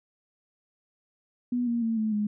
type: tone with pitch steps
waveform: sine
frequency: 244.8 / 235.4 / 226.3 / 217.6 / 209.2 Hz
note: B3 / A#3 / A3 / A3 / G#3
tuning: -15 / +17 / +49 / -19 / +13 cents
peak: -24 dBFS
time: 1.52-2.27 s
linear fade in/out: 5 ms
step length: 150 ms
effects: none